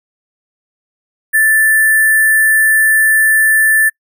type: tone with sample-and-hold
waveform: sine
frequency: 1760 Hz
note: A6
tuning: in tune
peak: -7 dBFS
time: 1.33-3.9 s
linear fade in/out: 20 ms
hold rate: 11025 Hz
effects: noise-tail reverb RT60 0.1 s tail -26 dB re dry